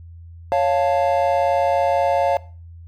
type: chord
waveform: triangle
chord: Db augmented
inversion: none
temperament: equal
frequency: 554.4 / 698.5 / 880 Hz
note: Db5 / F5 / A5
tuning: 0 / 0 / 0 cents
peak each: -17 / -17 / -21 dBFS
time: 0.52-2.37 s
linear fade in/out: 0 ms
effects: noise-tail reverb RT60 0.4 s tail -20 dB re dry + added 84 Hz sine -37 dBFS peak until 2.87 s